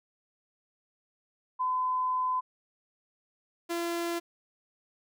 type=tone pair in turn; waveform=sine / sawtooth; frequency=1016 / 340.9 Hz; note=B5 / F4; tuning=+49 / -42 cents; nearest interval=octave + perfect fifth; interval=1891 cents; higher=first; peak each=-26 dBFS; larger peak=neither; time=1.59-2.41 / 3.69-4.2 s; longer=first; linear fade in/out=20 ms; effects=none